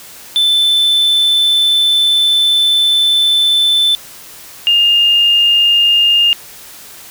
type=tone pair in turn; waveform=triangle / sine; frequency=3525 / 2822 Hz; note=A7 / F7; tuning=+2 / +17 cents; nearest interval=major third; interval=385 cents; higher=first; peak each=-7 dBFS; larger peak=neither; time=0.36-3.95 / 4.67-6.33 s; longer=first; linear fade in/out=0 ms; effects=white hiss -35 dBFS RMS until 7.1 s